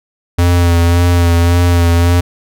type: tone with vibrato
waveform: square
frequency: 86.4 Hz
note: F2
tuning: 18 cents flat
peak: -8 dBFS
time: 0.38-2.21 s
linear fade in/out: 10 ms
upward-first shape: sine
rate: 1.8 Hz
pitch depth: 27 cents each way
effects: none